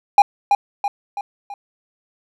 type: tone with echo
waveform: triangle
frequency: 810 Hz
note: G#5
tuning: 43 cents flat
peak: -3 dBFS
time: 0.18-0.22 s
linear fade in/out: 2 ms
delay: 330 ms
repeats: 4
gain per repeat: -6 dB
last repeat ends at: 1.54 s
effects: none